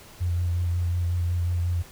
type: tone with vibrato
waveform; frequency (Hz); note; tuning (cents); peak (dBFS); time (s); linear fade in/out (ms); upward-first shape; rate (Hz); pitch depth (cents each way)
sine; 87.31; F2; 0; -22; 0.2-1.83; 20; sine; 5.5; 24
effects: pink hiss -48 dBFS RMS until 1.91 s